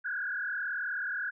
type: tone with frequency modulation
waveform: sine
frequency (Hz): 1557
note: G6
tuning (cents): -12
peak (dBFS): -31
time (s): 0.04-1.31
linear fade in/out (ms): 20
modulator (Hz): 38.7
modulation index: 2.9
effects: none